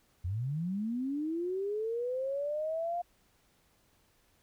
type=linear sweep; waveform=sine; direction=up; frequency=81.7 to 707 Hz; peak=-31 dBFS; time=0.24-3.02 s; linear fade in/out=10 ms; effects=pink hiss -69 dBFS RMS until 4.42 s